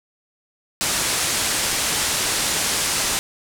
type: low-pass noise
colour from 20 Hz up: white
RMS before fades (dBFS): -22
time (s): 0.81-3.19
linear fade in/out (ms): 0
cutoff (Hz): 10000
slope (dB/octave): 24
effects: none